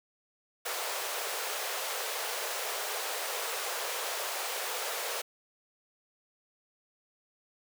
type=high-pass noise; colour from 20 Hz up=pink; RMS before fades=-35 dBFS; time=0.65-5.22 s; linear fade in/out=10 ms; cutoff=430 Hz; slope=48 dB/octave; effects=none